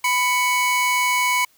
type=tone pair together; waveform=45% pulse; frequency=994 / 2230 Hz; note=B5 / C#7; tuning=+11 / +10 cents; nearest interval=octave + major second; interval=1399 cents; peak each=-20 dBFS; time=0.04-1.45 s; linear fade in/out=5 ms; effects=white hiss -58 dBFS RMS until 1.57 s